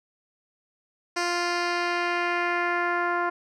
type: tone with low-pass filter sweep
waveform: 10% pulse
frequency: 349.2 Hz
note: F4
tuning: in tune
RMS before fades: -26 dBFS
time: 1.16-3.3 s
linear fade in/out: 10 ms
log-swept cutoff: 6400 to 1300 Hz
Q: 1.5
effects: none